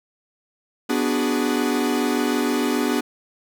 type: chord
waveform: 45% pulse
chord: G# half-diminished seventh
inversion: first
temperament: equal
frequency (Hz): 246.9 / 293.7 / 370 / 415.3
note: B3 / D4 / F#4 / G#4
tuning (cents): 0 / 0 / 0 / 0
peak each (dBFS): -23 / -24 / -28 / -27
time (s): 0.89-3.01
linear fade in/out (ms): 10
effects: none